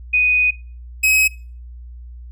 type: tone pair in turn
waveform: sine / 45% pulse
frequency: 2489 / 2547 Hz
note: D#7 / D#7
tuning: 0 / +40 cents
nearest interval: unison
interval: 40 cents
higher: second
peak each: -12 dBFS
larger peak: neither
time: 0.13-0.51 / 1.03-1.28 s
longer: first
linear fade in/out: 10 ms
effects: noise-tail reverb RT60 0.4 s tail -22 dB re dry + added 60 Hz sine -33 dBFS peak until 2.31 s